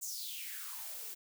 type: noise with high-pass filter sweep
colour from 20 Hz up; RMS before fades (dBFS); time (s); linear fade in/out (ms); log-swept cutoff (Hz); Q
blue; -43; 0.01-1.15; 20; 7300 to 330; 4.9
effects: none